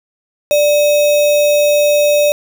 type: tone with sample-and-hold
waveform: sine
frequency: 589 Hz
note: D5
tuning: 5 cents sharp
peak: -8 dBFS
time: 0.51-2.32 s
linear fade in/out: 0 ms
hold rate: 3150 Hz
effects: none